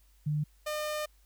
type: tone pair in turn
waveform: sine / sawtooth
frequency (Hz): 150 / 605.7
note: D3 / D#5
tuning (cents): +37 / -47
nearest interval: 2 octaves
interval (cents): 2416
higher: second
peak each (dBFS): -27 / -28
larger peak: first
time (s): 0.26-0.44 / 0.66-1.06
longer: second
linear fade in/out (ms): 10
effects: added 50 Hz sine -60 dBFS peak until 1.25 s + white hiss -69 dBFS RMS until 1.25 s